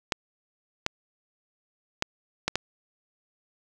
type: clicks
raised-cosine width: 0.2 ms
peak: -7 dBFS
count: 5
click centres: 0.122 / 0.864 / 2.024 / 2.48 / 2.556 s
effects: none